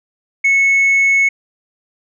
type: tone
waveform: sine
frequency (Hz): 2200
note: C#7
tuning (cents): -14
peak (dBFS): -7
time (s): 0.44-1.29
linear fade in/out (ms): 10
effects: tanh soft clip ceiling -8 dBFS